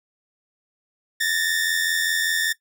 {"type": "tone pair together", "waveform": "sawtooth", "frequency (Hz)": [1742.9, 1828], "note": ["A6", "A#6"], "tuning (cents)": [-17, -34], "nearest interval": "minor second", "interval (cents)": 83, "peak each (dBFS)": [-21, -19], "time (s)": [1.2, 2.53], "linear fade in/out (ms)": 10, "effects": ["noise-tail reverb RT60 0.1 s tail -17 dB re dry"]}